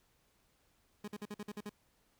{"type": "tone bursts", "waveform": "30% pulse", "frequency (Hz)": 207.7, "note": "G#3", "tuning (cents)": 0, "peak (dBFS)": -38, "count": 8, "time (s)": [1.04, 1.695], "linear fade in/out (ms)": 5, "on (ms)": 39, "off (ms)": 49, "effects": ["pink hiss -73 dBFS RMS until 2.19 s"]}